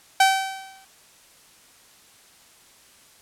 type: tone with exponential decay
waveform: sawtooth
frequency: 770 Hz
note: G5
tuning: 31 cents flat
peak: -8 dBFS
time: 0.2-0.85 s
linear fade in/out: 5 ms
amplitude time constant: 140 ms
effects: white hiss -53 dBFS RMS until 3.21 s + low-pass 11000 Hz 12 dB/octave